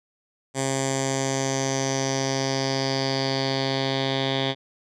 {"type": "tone with low-pass filter sweep", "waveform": "10% pulse", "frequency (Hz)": 134.6, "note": "C3", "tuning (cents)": 49, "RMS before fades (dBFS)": -25, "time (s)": [0.54, 4.55], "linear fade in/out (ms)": 50, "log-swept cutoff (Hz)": [7900, 3600], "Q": 5, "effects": []}